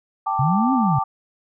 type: chord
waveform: sine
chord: G suspended second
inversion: none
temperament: just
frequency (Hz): 784 / 882 / 1176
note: G5 / A5 / D6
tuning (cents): 0 / +4 / +2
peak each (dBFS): -24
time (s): 0.26-1.04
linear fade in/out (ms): 10
type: linear two-way sweep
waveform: sine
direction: up then down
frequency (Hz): 123.47 to 272.3 to 123.47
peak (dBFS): -17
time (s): 0.39-0.99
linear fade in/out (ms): 5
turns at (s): 0.73
effects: none